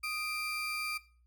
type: tone pair together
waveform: 35% pulse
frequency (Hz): 1244.5 / 2361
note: D#6 / D7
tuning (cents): 0 / +9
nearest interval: major seventh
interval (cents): 1109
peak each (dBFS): -39 / -33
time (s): 0.03-0.98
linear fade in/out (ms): 10
effects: noise-tail reverb RT60 0.4 s tail -18 dB re dry + added 60 Hz sine -63 dBFS peak until 1.26 s